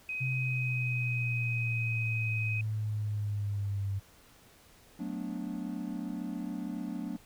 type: tone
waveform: sine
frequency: 2519 Hz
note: D#7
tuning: 21 cents sharp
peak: -33 dBFS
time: 0.09-2.61 s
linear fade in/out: 2 ms
type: exponential sweep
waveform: sine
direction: down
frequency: 130.81 to 98 Hz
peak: -30 dBFS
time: 0.2-4 s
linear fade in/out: 20 ms
type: chord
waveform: triangle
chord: B minor seventh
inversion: second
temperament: equal with one note detuned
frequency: 185 / 220 / 246.9 / 290.8 Hz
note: F#3 / A3 / B3 / D4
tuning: 0 / 0 / 0 / -17 cents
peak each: -38 dBFS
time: 4.99-7.17 s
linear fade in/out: 10 ms
effects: pink hiss -59 dBFS RMS until 7.25 s